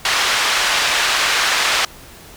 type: band-pass noise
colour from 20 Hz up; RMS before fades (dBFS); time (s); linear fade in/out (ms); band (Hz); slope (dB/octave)
pink; -17; 0.05-1.85; 2; 1100 to 5400; 12
effects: pink hiss -40 dBFS RMS until 2.36 s

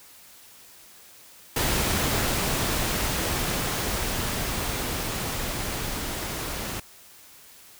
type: noise with level ramp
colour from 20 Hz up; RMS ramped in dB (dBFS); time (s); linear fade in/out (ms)
pink; -24 to -32; 1.56-6.8; 5
effects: white hiss -50 dBFS RMS until 7.79 s

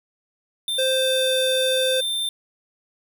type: tone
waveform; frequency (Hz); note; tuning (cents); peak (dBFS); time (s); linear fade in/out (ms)
square; 3582; A7; +30; -23; 0.68-2.29; 2
type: tone with pitch glide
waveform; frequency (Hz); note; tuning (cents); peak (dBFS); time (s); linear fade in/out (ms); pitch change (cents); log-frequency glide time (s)
square; 523.3 to 519.4; C5 to C5; 0 to -13; -21; 0.78-2.01; 10; -13; 0.91-1.35
effects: none

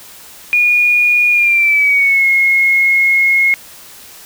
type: tone with pitch glide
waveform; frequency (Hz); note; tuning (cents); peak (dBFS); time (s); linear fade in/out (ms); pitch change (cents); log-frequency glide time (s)
sine; 2441 to 2162; D#7 to C#7; -34 to -44; -8; 0.53-3.54; 0; -210; 1.31-2.27
effects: white hiss -37 dBFS RMS until 4.25 s

